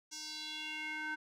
square tone with band-pass filter sweep, 308.1 Hz, D#4, 17 cents flat, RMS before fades -42 dBFS, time 0.11-1.16 s, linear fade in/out 20 ms, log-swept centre 6000 to 1500 Hz, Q 3.5, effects none

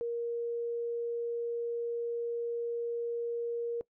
sine tone, 470 Hz, A#4, 14 cents sharp, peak -31 dBFS, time 0.01-3.81 s, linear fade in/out 0 ms, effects noise-tail reverb RT60 0.1 s tail -21 dB re dry

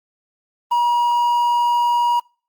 triangle tone with quantisation, 957 Hz, A#5, 45 cents sharp, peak -12 dBFS, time 0.71-2.2 s, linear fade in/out 10 ms, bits 7, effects noise-tail reverb RT60 0.4 s tail -26 dB re dry + Opus 24 kbps

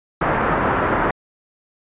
white low-pass noise, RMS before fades -19 dBFS, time 0.21-1.11 s, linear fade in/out 5 ms, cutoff 1500 Hz, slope 24 dB/octave, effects resampled to 8000 Hz

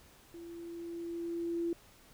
sine tone with level ramp, 339 Hz, E4, 49 cents sharp, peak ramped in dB -45 to -30 dBFS, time 0.34-1.73 s, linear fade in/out 2 ms, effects pink hiss -60 dBFS RMS until 2.13 s

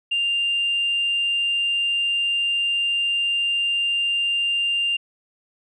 sine tone, 2794 Hz, F7, in tune, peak -18 dBFS, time 0.11-4.97 s, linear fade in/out 10 ms, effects tanh soft clip ceiling -15 dBFS

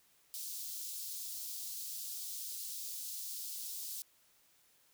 white high-pass noise, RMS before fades -43 dBFS, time 0.34-4.02 s, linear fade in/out 0 ms, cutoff 4000 Hz, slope 24 dB/octave, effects white hiss -69 dBFS RMS until 4.93 s

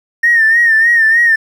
triangle tone with vibrato, 1829 Hz, A#6, 33 cents flat, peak -3 dBFS, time 0.23-1.36 s, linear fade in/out 10 ms, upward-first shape sine, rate 3.3 Hz, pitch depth 66 cents each way, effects tanh soft clip ceiling -4 dBFS

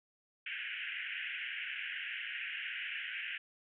white band-pass noise, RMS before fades -41 dBFS, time 0.46-3.38 s, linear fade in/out 5 ms, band 1500 to 3000 Hz, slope 96 dB/octave, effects none

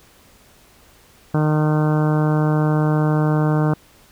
harmonic tone, 152.9 Hz, D#3, 30 cents flat, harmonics 1 / 2 / 3 / 4 / 5 / 6 / 7 / 8 / 9 / 10, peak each -16 / -22 / -26 / -28 / -30 / -32 / -33 / -34 / -35 / -36 dBFS, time 1.34-3.74 s, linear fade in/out 5 ms, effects pink hiss -51 dBFS RMS until 4.11 s

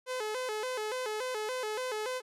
sawtooth tone with vibrato, 467.2 Hz, A#4, 4 cents sharp, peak -29 dBFS, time 0.06-2.22 s, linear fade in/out 50 ms, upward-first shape square, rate 3.5 Hz, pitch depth 150 cents each way, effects low-pass 11000 Hz 12 dB/octave

